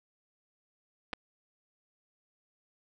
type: clicks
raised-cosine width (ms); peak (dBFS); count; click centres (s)
0.3; -19; 2; 1.131 / 1.135
effects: none